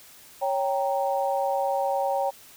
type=chord; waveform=sine; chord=G diminished; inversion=second; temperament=equal; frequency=554.4 / 784 / 932.3 Hz; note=Db5 / G5 / Bb5; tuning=0 / 0 / 0 cents; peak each=-26 / -26 / -31 dBFS; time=0.41-2.31 s; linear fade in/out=20 ms; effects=white hiss -50 dBFS RMS until 2.56 s